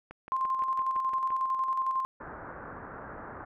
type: click train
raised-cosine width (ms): 0.5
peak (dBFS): -29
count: 8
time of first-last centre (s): 0.11-1.305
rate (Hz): 5.86
type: tone with tremolo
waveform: sine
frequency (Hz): 1052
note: C6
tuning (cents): +9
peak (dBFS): -25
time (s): 0.32-2.05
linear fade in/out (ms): 0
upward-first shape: square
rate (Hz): 11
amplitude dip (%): 40
type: low-pass noise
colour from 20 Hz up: white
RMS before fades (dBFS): -43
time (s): 2.2-3.45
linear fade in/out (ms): 10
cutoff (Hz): 1600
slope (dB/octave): 48
effects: none